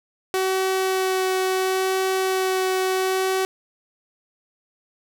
sawtooth tone with vibrato, 377 Hz, F#4, 32 cents sharp, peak -16 dBFS, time 0.34-3.45 s, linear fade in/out 0 ms, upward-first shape sine, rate 0.73 Hz, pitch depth 9 cents each way, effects none

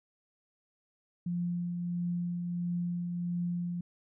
sine tone with tremolo, 174.6 Hz, F3, in tune, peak -29 dBFS, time 1.26-3.81 s, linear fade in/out 5 ms, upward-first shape triangle, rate 1.5 Hz, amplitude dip 35%, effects none

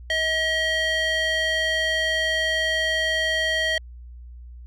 square tone with band-pass filter, 637 Hz, D#5, 41 cents sharp, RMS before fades -23 dBFS, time 0.1-3.78 s, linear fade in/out 2 ms, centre 2500 Hz, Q 2.3, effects added 60 Hz sine -38 dBFS peak until 4.66 s

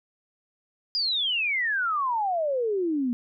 sine exponential sweep, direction down, 4970 to 234 Hz, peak -23 dBFS, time 0.95-3.13 s, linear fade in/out 0 ms, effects none

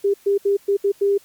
sine tone bursts at uneven times, 400.1 Hz, G4, 35 cents sharp, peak -14 dBFS, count 6, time 0.04-0.14 / 0.26-0.38 / 0.45-0.57 / 0.68-0.77 / 0.84-0.92 / 1.01-1.18 s, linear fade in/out 10 ms, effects white hiss -52 dBFS RMS until 1.24 s + MP3 96 kbps

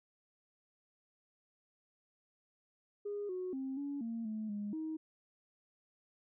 sine tone with pitch steps, 409.9 / 367.1 / 265.9 / 283.4 / 229.2 / 216.8 / 206.1 / 315.8 Hz, G#4 / F#4 / C4 / C#4 / A#3 / A3 / G#3 / D#4, -23 / -14 / +28 / +38 / -29 / -25 / -13 / +26 cents, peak -36 dBFS, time 3.05-4.97 s, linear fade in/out 10 ms, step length 240 ms, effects tanh soft clip ceiling -32 dBFS

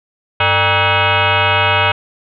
sine tone with frequency modulation, 797 Hz, G5, 28 cents sharp, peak -10 dBFS, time 0.4-1.92 s, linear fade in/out 5 ms, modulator 349 Hz, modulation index 6.5, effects none

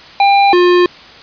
square tone pair in turn, 798 / 355.5 Hz, G5 / F4, +31 / +31 cents, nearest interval octave + major second, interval 1400 cents, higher first, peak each -7 dBFS, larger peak neither, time 0.2-0.53 / 0.53-0.86 s, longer neither, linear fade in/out 2 ms, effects white hiss -36 dBFS RMS until 1.22 s + resampled to 11025 Hz

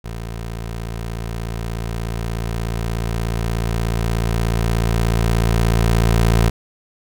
20% pulse tone with level ramp, 56.7 Hz, A#1, 47 cents flat, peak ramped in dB -22 to -7 dBFS, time 0.04-6.5 s, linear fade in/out 10 ms, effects none

